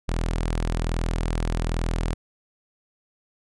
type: tone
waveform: sawtooth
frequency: 41.2 Hz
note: E1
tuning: in tune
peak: -19 dBFS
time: 0.08-2.14 s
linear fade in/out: 10 ms
effects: resampled to 24000 Hz